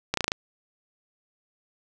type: slowing click train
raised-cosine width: 0.2 ms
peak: -7 dBFS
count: 6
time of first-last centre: 0.14-0.319 s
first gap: 33 ms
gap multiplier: 1.04
effects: none